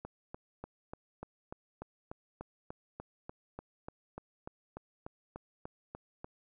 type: click train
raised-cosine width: 1 ms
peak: -28 dBFS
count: 22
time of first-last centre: 0.05-6.245 s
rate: 3.39 Hz
effects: none